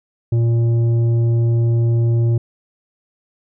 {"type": "tone with tanh clipping", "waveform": "triangle", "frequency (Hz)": 116.54, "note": "A#2", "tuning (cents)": 0, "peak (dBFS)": -14, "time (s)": [0.32, 2.38], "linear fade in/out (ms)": 5, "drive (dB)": 12, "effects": []}